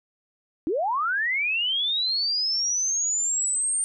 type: linear sweep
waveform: sine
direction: up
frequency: 284.3 to 8870 Hz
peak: -22 dBFS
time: 0.67-3.84 s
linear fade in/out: 0 ms
effects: none